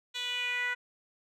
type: tone with band-pass filter sweep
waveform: 10% pulse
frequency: 491.6 Hz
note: B4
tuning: 8 cents flat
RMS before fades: -33 dBFS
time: 0.14-0.75 s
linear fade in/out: 20 ms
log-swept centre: 3900 to 1700 Hz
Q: 3.5
effects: none